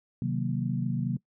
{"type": "chord", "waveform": "sine", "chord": "C half-diminished seventh", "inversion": "none", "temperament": "equal", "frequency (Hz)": [130.81, 155.56, 185, 233.1], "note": ["C3", "Eb3", "Gb3", "Bb3"], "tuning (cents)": [0, 0, 0, 0], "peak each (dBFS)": [-30, -34, -32, -33], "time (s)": [0.22, 1.17], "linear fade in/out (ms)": 2, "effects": ["noise-tail reverb RT60 0.1 s tail -22 dB re dry"]}